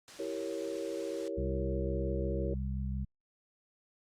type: noise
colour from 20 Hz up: white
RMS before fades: -49 dBFS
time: 0.08-1.28 s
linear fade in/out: 0 ms
type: chord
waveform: sine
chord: E diminished seventh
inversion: none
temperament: equal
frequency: 329.6 / 392 / 466.2 / 554.4 Hz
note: E4 / G4 / Bb4 / Db5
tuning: 0 / 0 / 0 / 0 cents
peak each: -40 dBFS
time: 0.19-2.54 s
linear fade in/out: 5 ms
type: harmonic tone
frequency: 65.7 Hz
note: C2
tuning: 8 cents sharp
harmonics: 1 / 2 / 3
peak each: -34 / -39 / -40 dBFS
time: 1.37-3.05 s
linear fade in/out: 10 ms
effects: low-pass 7000 Hz 12 dB/octave + Opus 48 kbps